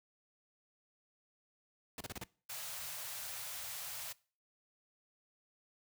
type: noise bursts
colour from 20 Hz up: pink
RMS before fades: -43 dBFS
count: 5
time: 1.98-2.238 s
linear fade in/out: 2 ms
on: 26 ms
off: 32 ms
type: band-stop noise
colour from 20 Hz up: white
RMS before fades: -44 dBFS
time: 2.49-4.13 s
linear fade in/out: 10 ms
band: 160 to 520 Hz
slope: 48 dB/octave
effects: noise-tail reverb RT60 0.4 s tail -22 dB re dry + high-pass 60 Hz 12 dB/octave